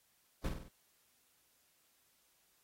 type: noise with echo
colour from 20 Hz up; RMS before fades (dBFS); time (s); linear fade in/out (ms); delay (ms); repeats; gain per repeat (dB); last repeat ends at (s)
brown; -35; 0.44-0.49; 5; 49; 4; -5; 0.686
effects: white hiss -73 dBFS RMS until 2.63 s + AAC 48 kbps